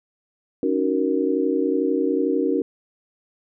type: chord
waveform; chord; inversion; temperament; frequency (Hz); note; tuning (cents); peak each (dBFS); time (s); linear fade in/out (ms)
sine; D# minor seventh; third; just; 280 / 311.1 / 373.4 / 466.7; C#4 / D#4 / F#4 / A#4; +18 / 0 / +16 / +2; -23 / -25 / -24 / -24; 0.63-2.62; 2
effects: none